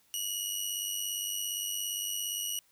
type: tone with amplitude modulation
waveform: 15% pulse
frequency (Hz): 2909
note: F#7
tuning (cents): -30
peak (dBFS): -23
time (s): 0.14-2.59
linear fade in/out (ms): 0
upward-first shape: sine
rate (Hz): 97.4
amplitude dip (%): 50
effects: white hiss -67 dBFS RMS until 2.71 s